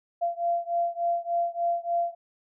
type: beating tone pair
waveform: sine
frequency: 686 / 689.4 Hz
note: F5 / F5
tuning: -31 / -23 cents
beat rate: 3.4 Hz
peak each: -27 / -28 dBFS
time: 0.21-2.15 s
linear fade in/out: 20 ms
effects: none